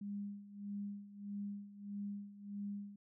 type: tone with tremolo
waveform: sine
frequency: 202.6 Hz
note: G#3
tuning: 43 cents flat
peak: -39 dBFS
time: 0.01-2.96 s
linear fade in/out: 5 ms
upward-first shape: sine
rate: 1.6 Hz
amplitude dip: 80%
effects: none